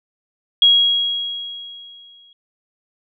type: tone with exponential decay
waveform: sine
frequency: 3300 Hz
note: G#7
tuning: 12 cents flat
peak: -7 dBFS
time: 0.62-2.33 s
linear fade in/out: 2 ms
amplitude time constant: 370 ms
effects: none